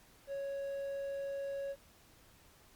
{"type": "tone", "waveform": "triangle", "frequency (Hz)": 554.4, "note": "C#5", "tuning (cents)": 0, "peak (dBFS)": -35, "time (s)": [0.27, 1.76], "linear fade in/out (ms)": 50, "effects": ["pink hiss -63 dBFS RMS until 2.75 s", "Opus 48 kbps"]}